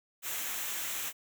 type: noise with comb filter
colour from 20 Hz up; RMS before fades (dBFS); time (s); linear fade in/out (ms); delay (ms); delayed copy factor
white; -36; 0.22-1.13; 50; 0.21; -0.55
effects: none